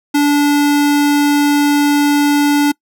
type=tone; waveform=square; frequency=290 Hz; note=D4; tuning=22 cents flat; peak=-10 dBFS; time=0.14-2.72 s; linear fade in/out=10 ms; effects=noise-tail reverb RT60 0.1 s tail -25 dB re dry